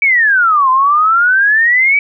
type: exponential two-way sweep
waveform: sine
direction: down then up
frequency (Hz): 2305 to 1021 to 2305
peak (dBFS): -7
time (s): 0.02-1.99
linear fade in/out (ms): 2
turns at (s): 0.7
effects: none